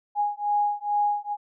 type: beating tone pair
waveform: sine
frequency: 825 / 827.3 Hz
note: G#5 / G#5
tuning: -12 / -7 cents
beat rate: 2.3 Hz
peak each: -25 dBFS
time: 0.15-1.37 s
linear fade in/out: 50 ms
effects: none